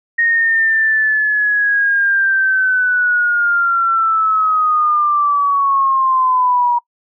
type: linear sweep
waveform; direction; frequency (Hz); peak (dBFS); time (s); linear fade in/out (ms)
sine; down; 1864 to 954; -11; 0.18-6.79; 10
effects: noise-tail reverb RT60 0.1 s tail -24 dB re dry